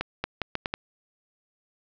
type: accelerating click train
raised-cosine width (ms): 0.3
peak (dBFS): -11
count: 6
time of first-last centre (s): 0.01-0.739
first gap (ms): 230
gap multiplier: 0.77
effects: low-pass 5000 Hz 12 dB/octave